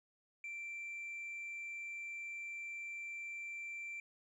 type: tone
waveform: sine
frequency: 2349 Hz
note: D7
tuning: in tune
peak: -40 dBFS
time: 0.44-4 s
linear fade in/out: 2 ms
effects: tanh soft clip ceiling -41 dBFS + 13-bit